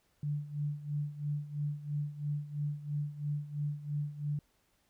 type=tone with tremolo; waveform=sine; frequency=146.83 Hz; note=D3; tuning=in tune; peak=-30 dBFS; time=0.23-4.39 s; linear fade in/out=2 ms; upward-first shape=sine; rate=3 Hz; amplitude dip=80%; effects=pink hiss -73 dBFS RMS until 4.89 s